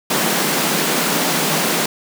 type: high-pass noise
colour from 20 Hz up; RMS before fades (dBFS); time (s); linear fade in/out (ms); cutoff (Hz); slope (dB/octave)
pink; -18; 0.1-1.86; 5; 150; 96
effects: none